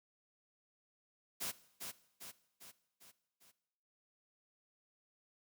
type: noise with echo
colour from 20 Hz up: white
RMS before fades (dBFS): -40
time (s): 1.4-1.52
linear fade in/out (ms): 20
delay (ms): 400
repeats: 5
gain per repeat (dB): -5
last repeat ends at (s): 3.52
effects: noise-tail reverb RT60 0.9 s tail -18 dB re dry